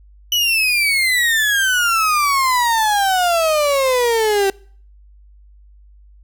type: exponential sweep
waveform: 35% pulse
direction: down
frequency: 2981 to 384.8 Hz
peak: -12 dBFS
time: 0.32-4.5 s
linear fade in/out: 2 ms
effects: noise-tail reverb RT60 0.5 s tail -24 dB re dry + added 50 Hz sine -43 dBFS peak until 6.23 s